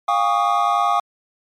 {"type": "tone cluster", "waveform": "triangle", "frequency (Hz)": [704, 807, 1122, 1232], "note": ["F5", "G#5", "C#6", "D#6"], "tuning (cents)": [14, -50, 21, -17], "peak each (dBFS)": -19, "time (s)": [0.08, 1], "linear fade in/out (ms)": 5, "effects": ["MP3 96 kbps"]}